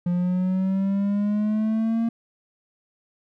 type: exponential sweep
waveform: triangle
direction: up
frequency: 174.8 to 231.2 Hz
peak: -18 dBFS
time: 0.06-2.09 s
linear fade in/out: 5 ms
effects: none